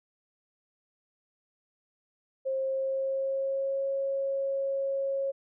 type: tone with pitch glide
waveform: sine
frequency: 532 to 546.3 Hz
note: C5 to C#5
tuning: +29 to -25 cents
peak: -27 dBFS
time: 2.45-5.32 s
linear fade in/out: 20 ms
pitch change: +46 cents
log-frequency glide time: 2.59-3.86 s
effects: none